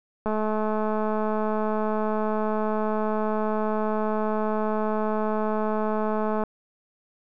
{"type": "click train", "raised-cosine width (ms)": 1, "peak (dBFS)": -14, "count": 1329, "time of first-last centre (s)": [0.26, 6.437], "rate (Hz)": 215, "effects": []}